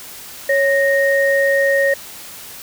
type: tone pair together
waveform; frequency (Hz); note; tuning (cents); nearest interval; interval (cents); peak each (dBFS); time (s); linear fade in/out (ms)
sine; 553 / 1860.1; C#5 / A#6; -4 / -4; octave + major sixth; 2100; -14 / -16; 0.49-1.94; 5
effects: white hiss -35 dBFS RMS until 2.62 s